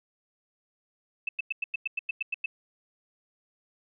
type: tone bursts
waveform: sine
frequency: 2630 Hz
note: E7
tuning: 5 cents flat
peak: -26 dBFS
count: 11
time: 1.27-2.46 s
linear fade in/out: 5 ms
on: 20 ms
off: 97 ms
effects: none